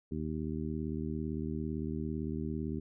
harmonic tone, 77.78 Hz, D#2, in tune, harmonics 1 / 2 / 3 / 4 / 5, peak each -40 / -39 / -38 / -41 / -43 dBFS, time 0.11-2.8 s, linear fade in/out 10 ms, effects none

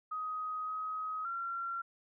sine tone with pitch steps, 1256 / 1265 / 1369 Hz, D#6 / D#6 / F6, +16 / +28 / -35 cents, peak -35 dBFS, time 0.11-1.82 s, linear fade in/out 10 ms, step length 570 ms, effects none

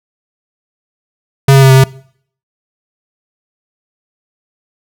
square tone with pitch steps, 136.7 / 135.6 / 133.7 / 132.1 / 133.3 Hz, C#3 / C#3 / C3 / C3 / C3, -24 / -38 / +38 / +17 / +33 cents, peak -3 dBFS, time 1.48-1.84 s, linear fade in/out 5 ms, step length 72 ms, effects noise-tail reverb RT60 0.6 s tail -22 dB re dry

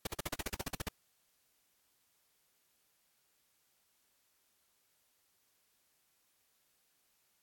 pink noise bursts, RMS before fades -36 dBFS, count 13, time 0.05-0.887 s, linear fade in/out 5 ms, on 21 ms, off 47 ms, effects white hiss -75 dBFS RMS until 7.42 s + AAC 64 kbps

